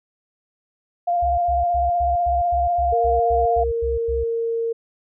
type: tone with vibrato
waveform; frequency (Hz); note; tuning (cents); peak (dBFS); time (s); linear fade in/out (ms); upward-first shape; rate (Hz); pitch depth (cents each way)
sine; 698.5; F5; 0; -17; 1.07-3.64; 10; square; 16; 18
type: tone bursts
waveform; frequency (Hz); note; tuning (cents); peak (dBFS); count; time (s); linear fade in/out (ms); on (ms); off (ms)
sine; 67; C2; +42; -24; 12; 1.22-4.24; 10; 160; 100
type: tone with pitch glide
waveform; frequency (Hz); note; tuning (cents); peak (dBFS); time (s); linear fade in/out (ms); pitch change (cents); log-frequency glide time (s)
sine; 465.3 to 459.2; A#4 to A#4; -3 to -26; -20; 2.92-4.73; 10; -23; 3.19-4.58
effects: none